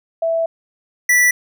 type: tone pair in turn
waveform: sine / square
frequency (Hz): 659.3 / 1964.3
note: E5 / B6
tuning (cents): 0 / -10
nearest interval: octave + perfect fifth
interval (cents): 1890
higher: second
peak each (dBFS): -15 / -11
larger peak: second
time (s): 0.22-0.46 / 1.09-1.31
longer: first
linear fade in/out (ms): 5
effects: none